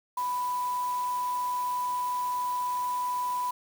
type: tone in noise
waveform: sine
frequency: 991 Hz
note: B5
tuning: 6 cents sharp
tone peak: -27 dBFS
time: 0.17-3.51 s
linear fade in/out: 5 ms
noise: white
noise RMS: -45 dBFS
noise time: 0.17-3.51 s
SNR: +15 dB
effects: none